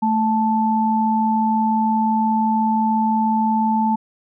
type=tone pair together; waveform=sine; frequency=220.8 / 877.1 Hz; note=A3 / A5; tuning=+6 / -6 cents; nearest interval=2 octaves; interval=2388 cents; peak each=-18 dBFS; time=0.02-3.96 s; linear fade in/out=10 ms; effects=none